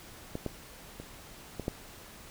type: clicks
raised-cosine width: 2 ms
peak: -21 / -19 / -28 / -22 / -17 dBFS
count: 5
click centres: 0.354 / 0.463 / 1 / 1.597 / 1.681 s
effects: pink hiss -50 dBFS RMS until 2.3 s